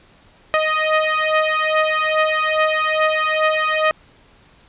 15% pulse beating tone pair, 622.3 / 624.7 Hz, D#5 / D#5, 0 / +7 cents, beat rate 2.4 Hz, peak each -12 dBFS, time 0.54-3.91 s, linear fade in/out 0 ms, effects pink hiss -51 dBFS RMS until 4.68 s + resampled to 8000 Hz

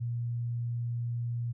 sine tone, 118.8 Hz, A#2, 33 cents sharp, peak -30 dBFS, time 0-1.53 s, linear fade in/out 20 ms, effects none

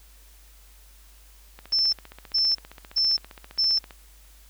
click train, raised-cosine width 0.3 ms, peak -26 dBFS, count 36, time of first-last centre 1.59-3.908 s, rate 15.1 Hz
sine tone bursts, 5320 Hz, E8, 15 cents sharp, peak -19 dBFS, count 4, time 1.72-3.79 s, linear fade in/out 10 ms, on 210 ms, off 410 ms
effects added 50 Hz sine -50 dBFS peak until 4.49 s + white hiss -56 dBFS RMS until 4.49 s

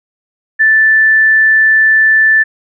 sine tone, 1760 Hz, A6, in tune, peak -5 dBFS, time 0.59-2.44 s, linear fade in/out 20 ms, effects none

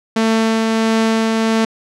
sawtooth tone with tremolo, 223.4 Hz, A3, 27 cents sharp, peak -8 dBFS, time 0.16-1.65 s, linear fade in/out 5 ms, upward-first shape triangle, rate 1.5 Hz, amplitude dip 25%, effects low-pass 7000 Hz 12 dB/octave

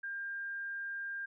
sine tone, 1600 Hz, G6, 35 cents sharp, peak -37 dBFS, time 0.03-1.26 s, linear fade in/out 10 ms, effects none

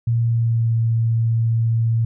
sine tone with pitch glide, 116.54 to 114.34 Hz, A#2 to A#2, 0 to -33 cents, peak -15 dBFS, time 0.07-2.05 s, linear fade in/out 5 ms, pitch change -33 cents, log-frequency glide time 0.21-0.76 s, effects none

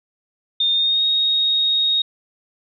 sine tone with pitch glide, 3640 to 3744 Hz, A#7 to A#7, -42 to +7 cents, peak -15 dBFS, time 0.6-2.02 s, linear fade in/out 5 ms, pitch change +49 cents, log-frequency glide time 0.72-1.04 s, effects none

